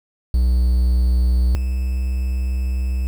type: tone pair in turn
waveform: triangle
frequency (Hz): 61.74 / 63.7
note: B1 / C2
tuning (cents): 0 / -46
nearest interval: minor second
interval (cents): 54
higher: second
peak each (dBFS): -11 / -16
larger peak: first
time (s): 0.34-1.55 / 1.55-3.07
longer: second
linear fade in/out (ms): 0
effects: 7-bit